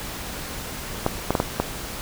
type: clicks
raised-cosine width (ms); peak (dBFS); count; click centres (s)
1; -5; 5; 1.064 / 1.306 / 1.352 / 1.401 / 1.6
effects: pink hiss -33 dBFS RMS until 2.01 s